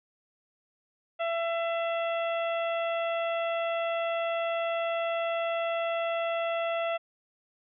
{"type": "harmonic tone", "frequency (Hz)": 670, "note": "E5", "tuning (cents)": 28, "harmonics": [1, 2, 3, 4, 5], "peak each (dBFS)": [-28, -36, -40, -39, -44], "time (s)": [1.19, 6.98], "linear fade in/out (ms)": 20, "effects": []}